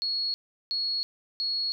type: tone bursts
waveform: sine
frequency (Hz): 4335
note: C#8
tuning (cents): -39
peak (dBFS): -26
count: 3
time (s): 0.02-1.72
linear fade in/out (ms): 0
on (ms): 320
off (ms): 370
effects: none